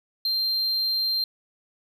triangle tone, 4165 Hz, C8, 9 cents flat, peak -21 dBFS, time 0.25-1.24 s, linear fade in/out 2 ms, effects none

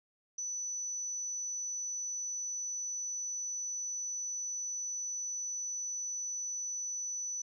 sine tone, 5970 Hz, F#8, 15 cents sharp, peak -35 dBFS, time 0.38-7.42 s, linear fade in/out 5 ms, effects none

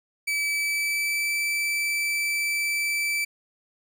40% pulse tone with pitch glide, 2300 to 2323 Hz, D7 to D7, -37 to -20 cents, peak -23 dBFS, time 0.27-3.25 s, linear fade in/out 10 ms, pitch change +17 cents, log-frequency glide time 0.45-1.35 s, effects none

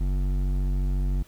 triangle tone with hard clipping, 47.09 Hz, F#1, 31 cents sharp, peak -24 dBFS, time 0-1.23 s, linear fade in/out 10 ms, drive 15 dB, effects pink hiss -56 dBFS RMS until 1.27 s

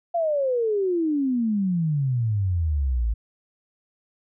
sine exponential sweep, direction down, 698.5 to 53 Hz, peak -20 dBFS, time 0.14-3.14 s, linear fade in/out 10 ms, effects none

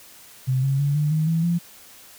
sine tone with pitch steps, 130 / 136.15 / 142.59 / 149.33 / 156.39 / 163.79 / 171.54 Hz, C3 / C#3 / C#3 / D3 / D#3 / E3 / F3, -11 / -31 / +49 / +29 / +9 / -11 / -31 cents, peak -18 dBFS, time 0.47-1.59 s, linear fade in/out 20 ms, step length 160 ms, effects white hiss -47 dBFS RMS until 2.18 s

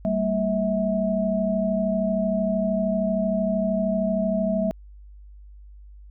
sine tone cluster, 194.8 / 227.8 / 647 Hz, G3 / A#3 / E5, -11 / -40 / -32 cents, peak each -24 / -27 / -24 dBFS, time 0.05-4.71 s, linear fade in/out 0 ms, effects added 50 Hz sine -42 dBFS peak until 6.1 s

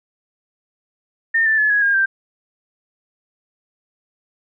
sine tone with pitch steps, 1818 / 1766.2 / 1716 / 1667.1 / 1619.7 / 1573.5 Hz, A#6 / A6 / A6 / G#6 / G#6 / G6, -44 / +6 / -44 / +6 / -44 / +6 cents, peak -13 dBFS, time 1.34-2.06 s, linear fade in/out 10 ms, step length 120 ms, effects none

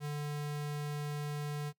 square tone, 147.3 Hz, D3, 6 cents sharp, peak -36 dBFS, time 0-1.73 s, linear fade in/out 50 ms, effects noise-tail reverb RT60 0.1 s tail -22 dB re dry

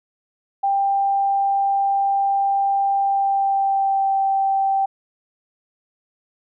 sine tone with pitch glide, 791 to 780.1 Hz, G5 to G5, +15 to -9 cents, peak -16 dBFS, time 0.63-4.86 s, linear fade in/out 10 ms, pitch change -24 cents, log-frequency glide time 2.99-4.16 s, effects none

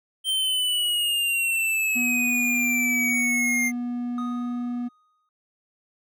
square exponential sweep, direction down, 3136 to 2100 Hz, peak -22 dBFS, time 0.24-3.72 s, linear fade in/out 50 ms
triangle tone, 242.8 Hz, B3, 29 cents flat, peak -24 dBFS, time 1.95-4.89 s, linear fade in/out 20 ms
triangle tone with exponential decay, 1244.5 Hz, D#6, in tune, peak -29 dBFS, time 4.18-5.29 s, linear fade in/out 2 ms, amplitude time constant 240 ms
effects none

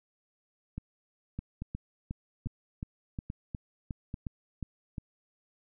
two click trains, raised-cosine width 5 ms, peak -23 / -24 dBFS, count 10 / 6, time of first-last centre 1.39-4.627 / 0.78-4.982 s, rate 2.78 / 1.19 Hz, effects none

